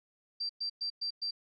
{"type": "tone bursts", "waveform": "sine", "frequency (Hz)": 4699, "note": "D8", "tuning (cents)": 0, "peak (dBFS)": -32, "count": 5, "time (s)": [0.4, 1.31], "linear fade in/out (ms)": 10, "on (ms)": 94, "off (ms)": 110, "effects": []}